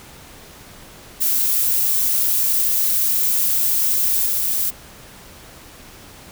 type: noise with level steps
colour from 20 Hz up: violet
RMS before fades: -18 / -20 dBFS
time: 1.2-4.71 s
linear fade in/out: 20 ms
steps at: 4.25 s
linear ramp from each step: 10 ms
effects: pink hiss -42 dBFS RMS until 6.31 s